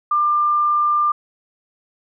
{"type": "tone", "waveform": "sine", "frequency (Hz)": 1194, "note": "D6", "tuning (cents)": 28, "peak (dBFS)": -14, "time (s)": [0.11, 1.12], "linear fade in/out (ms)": 5, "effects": []}